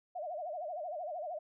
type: tone with vibrato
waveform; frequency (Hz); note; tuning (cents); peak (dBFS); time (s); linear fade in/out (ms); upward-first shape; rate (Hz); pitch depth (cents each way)
sine; 659.3; E5; 0; -37; 0.15-1.39; 10; sine; 13; 190
effects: none